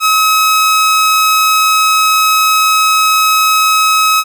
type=tone; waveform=sawtooth; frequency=1279 Hz; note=D#6; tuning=47 cents sharp; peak=-4 dBFS; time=0-4.24 s; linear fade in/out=50 ms; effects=none